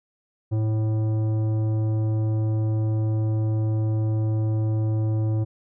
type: tone with tanh clipping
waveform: sine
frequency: 109.2 Hz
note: A2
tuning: 13 cents flat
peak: -22 dBFS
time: 0.51-5.45 s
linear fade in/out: 20 ms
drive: 12 dB
effects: none